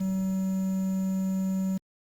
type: tone with quantisation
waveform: triangle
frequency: 190 Hz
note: F#3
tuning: 46 cents sharp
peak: -23 dBFS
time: 0-1.78 s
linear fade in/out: 10 ms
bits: 8
effects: Opus 48 kbps